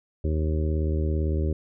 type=harmonic tone; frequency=77.78 Hz; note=D#2; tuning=in tune; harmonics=1 / 2 / 3 / 4 / 5 / 6 / 7; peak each=-23 / -32 / -36 / -34 / -33 / -42 / -39 dBFS; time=0.24-1.53 s; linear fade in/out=5 ms; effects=none